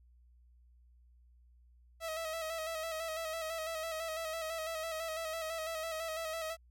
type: tone with vibrato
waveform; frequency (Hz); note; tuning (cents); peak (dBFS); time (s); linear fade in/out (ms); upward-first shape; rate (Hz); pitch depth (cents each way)
sawtooth; 645; E5; -38; -33; 2-6.57; 50; square; 6; 36
effects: added 60 Hz sine -60 dBFS peak until 6.7 s